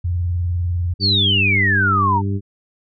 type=tone with vibrato; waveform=sine; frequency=87.31 Hz; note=F2; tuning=in tune; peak=-17 dBFS; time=0.04-0.94 s; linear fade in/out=10 ms; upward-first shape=square; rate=20 Hz; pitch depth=94 cents each way
type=harmonic tone; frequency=99 Hz; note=G2; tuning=18 cents sharp; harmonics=1 / 2 / 3 / 4; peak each=-19 / -25 / -29 / -31 dBFS; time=0.99-2.41 s; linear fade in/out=50 ms
type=exponential sweep; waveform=sine; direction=down; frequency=4670 to 880 Hz; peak=-14 dBFS; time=1-2.22 s; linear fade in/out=50 ms
effects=none